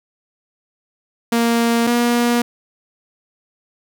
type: tone pair in turn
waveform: sawtooth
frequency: 233.1 / 239.1 Hz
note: A#3 / A#3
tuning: 0 / +44 cents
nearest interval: unison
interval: 44 cents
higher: second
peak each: -10 dBFS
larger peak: neither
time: 1.32-1.87 / 1.87-2.42 s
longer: neither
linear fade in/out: 5 ms
effects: none